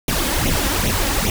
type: noise with flanger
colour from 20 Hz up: pink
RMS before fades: -19 dBFS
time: 0.08-1.3 s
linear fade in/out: 2 ms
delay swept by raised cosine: 0.31 to 3.71 ms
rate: 2.5 Hz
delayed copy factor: +0.7
effects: none